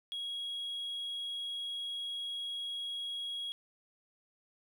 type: tone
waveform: triangle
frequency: 3310 Hz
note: G#7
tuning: 6 cents flat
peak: -34 dBFS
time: 0.12-3.52 s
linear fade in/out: 0 ms
effects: tanh soft clip ceiling -31 dBFS + 12-bit